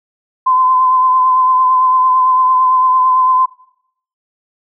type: tone with vibrato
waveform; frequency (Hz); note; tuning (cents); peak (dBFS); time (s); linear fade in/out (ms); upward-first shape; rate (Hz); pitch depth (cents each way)
sine; 1026; C6; -34; -8; 0.46-3.46; 10; sine; 8.9; 24
effects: noise-tail reverb RT60 0.7 s tail -20 dB re dry